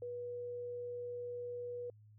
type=tone; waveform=sine; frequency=486.2 Hz; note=B4; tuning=27 cents flat; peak=-40 dBFS; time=0.02-1.9 s; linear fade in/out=2 ms; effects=added 106 Hz sine -58 dBFS peak until 2.18 s